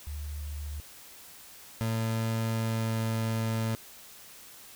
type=tone pair in turn; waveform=sine / 30% pulse; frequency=73.8 / 112.44 Hz; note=D2 / A2; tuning=+9 / +38 cents; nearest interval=perfect fifth; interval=729 cents; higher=second; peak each=-34 / -25 dBFS; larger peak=second; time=0.07-0.8 / 1.81-3.75 s; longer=second; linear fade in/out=0 ms; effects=white hiss -50 dBFS RMS until 4.75 s